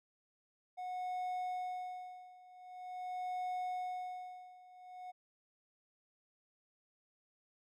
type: tone with tremolo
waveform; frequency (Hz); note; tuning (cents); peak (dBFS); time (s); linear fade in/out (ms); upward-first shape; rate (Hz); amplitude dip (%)
triangle; 731; F#5; -21; -34; 0.77-5.12; 20; sine; 0.45; 90
effects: none